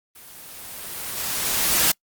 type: noise with level ramp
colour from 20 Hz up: white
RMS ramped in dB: -45 to -17 dBFS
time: 0.15-1.92 s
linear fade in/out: 10 ms
effects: noise-tail reverb RT60 0.1 s tail -25 dB re dry + Opus 24 kbps